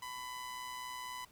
sawtooth tone with amplitude modulation, 1000 Hz, B5, 21 cents sharp, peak -36 dBFS, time 0.02-1.25 s, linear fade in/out 5 ms, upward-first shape sine, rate 124 Hz, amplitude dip 45%, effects pink hiss -64 dBFS RMS until 1.31 s

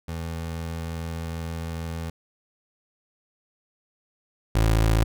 25% pulse tone pair in turn, 82.41 / 55 Hz, E2 / A1, 0 / 0 cents, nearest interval perfect fifth, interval 700 cents, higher first, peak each -26 / -14 dBFS, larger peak second, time 0.08-2.1 / 4.55-5.04 s, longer first, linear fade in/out 5 ms, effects none

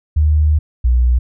sine tone pair in turn, 76.1 / 61.13 Hz, D#2 / B1, -38 / -17 cents, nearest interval major third, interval 379 cents, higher first, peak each -9 dBFS, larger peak neither, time 0.16-0.59 / 0.84-1.19 s, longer first, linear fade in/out 10 ms, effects none

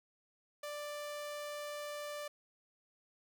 sawtooth tone, 589 Hz, D5, 5 cents sharp, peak -37 dBFS, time 0.63-2.28 s, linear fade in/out 5 ms, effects none

